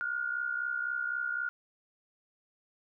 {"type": "tone pair together", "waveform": "sine", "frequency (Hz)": [1416.1, 1480], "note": ["F6", "F#6"], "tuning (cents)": [24, 0], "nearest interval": "minor second", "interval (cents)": 76, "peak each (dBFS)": [-32, -36], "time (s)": [0.01, 1.49], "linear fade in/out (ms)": 0, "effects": []}